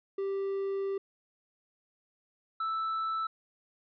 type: tone pair in turn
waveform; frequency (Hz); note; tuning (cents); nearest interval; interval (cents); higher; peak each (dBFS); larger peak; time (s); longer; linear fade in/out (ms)
triangle; 392 / 1318.5; G4 / E6; 0 / 0; octave + major sixth; 2100; second; -28; neither; 0.18-0.98 / 2.6-3.27; first; 5
effects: resampled to 11025 Hz